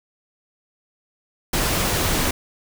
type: noise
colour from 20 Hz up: pink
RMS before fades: -21 dBFS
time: 1.53-2.31 s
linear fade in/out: 5 ms
effects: none